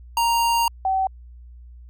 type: tone pair in turn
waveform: square / sine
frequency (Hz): 932.3 / 764.6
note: A#5 / G5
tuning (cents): 0 / -43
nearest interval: minor third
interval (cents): 343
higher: first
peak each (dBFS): -18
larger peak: neither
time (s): 0.17-0.68 / 0.85-1.07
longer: first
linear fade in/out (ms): 2
effects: added 60 Hz sine -40 dBFS peak until 1.89 s